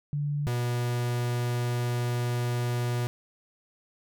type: tone pair in turn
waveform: sine / 45% pulse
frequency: 145.7 / 121.26 Hz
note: D3 / B2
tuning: -13 / -31 cents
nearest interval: minor third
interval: 318 cents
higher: first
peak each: -26 dBFS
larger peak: neither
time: 0.13-0.47 / 0.47-3.07 s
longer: second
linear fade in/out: 0 ms
effects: none